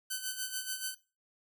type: tone with tremolo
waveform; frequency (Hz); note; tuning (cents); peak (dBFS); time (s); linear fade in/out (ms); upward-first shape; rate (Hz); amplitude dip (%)
5% pulse; 1521; F#6; +47; -22; 0.1-0.95; 10; sine; 6.9; 65
effects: noise-tail reverb RT60 0.3 s tail -17 dB re dry